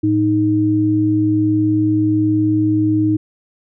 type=tone pair together; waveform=sine; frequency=110 / 311.3 Hz; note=A2 / D#4; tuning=0 / +1 cents; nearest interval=octave + tritone; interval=1801 cents; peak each=-19 / -13 dBFS; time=0.03-3.17 s; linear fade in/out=10 ms; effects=none